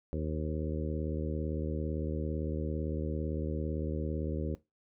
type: harmonic tone with a mistuned harmonic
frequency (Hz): 77.78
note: D#2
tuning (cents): 0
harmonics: 1 / 2 / 3 / 4 / 5 / 6 / 7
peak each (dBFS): -35 / -38 / -40 / -41 / -42 / -43 / -43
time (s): 0.13-4.55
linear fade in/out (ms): 0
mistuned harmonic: 7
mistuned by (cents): -21
effects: noise-tail reverb RT60 0.2 s tail -18 dB re dry